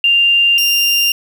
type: tone pair in turn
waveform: sine / 30% pulse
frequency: 2791 / 2791 Hz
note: F7 / F7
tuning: -2 / -2 cents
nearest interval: unison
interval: 0 cents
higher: neither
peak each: -8 dBFS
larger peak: neither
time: 0.04-0.58 / 0.58-1.12 s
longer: neither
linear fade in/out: 2 ms
effects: 7-bit